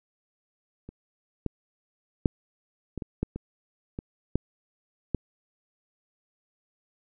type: clicks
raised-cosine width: 3 ms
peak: -28 / -15 / -7 / -20 / -21 / -13 / -21 / -20 / -10 / -12 dBFS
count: 10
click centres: 0.89 / 1.463 / 2.258 / 2.977 / 3.022 / 3.23 / 3.36 / 3.989 / 4.356 / 5.147 s
effects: none